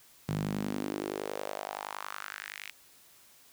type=tone with high-pass filter sweep; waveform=sawtooth; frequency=50.7 Hz; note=G#1; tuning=41 cents flat; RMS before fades=-37 dBFS; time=0.28-2.71 s; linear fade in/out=10 ms; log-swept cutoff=140 to 2400 Hz; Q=3; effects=white hiss -59 dBFS RMS until 3.52 s